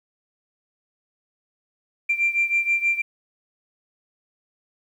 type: beating tone pair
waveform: sine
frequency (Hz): 2363 / 2369.3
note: D7 / D7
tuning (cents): +10 / +15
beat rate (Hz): 6.3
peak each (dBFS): -20 / -23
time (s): 2.09-3.02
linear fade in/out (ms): 10
effects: tanh soft clip ceiling -12 dBFS + 9-bit